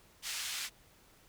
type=band-pass noise; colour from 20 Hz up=pink; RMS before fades=-39 dBFS; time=0.22-0.7 s; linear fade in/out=50 ms; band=2400 to 9000 Hz; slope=12 dB/octave; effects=pink hiss -63 dBFS RMS until 1.28 s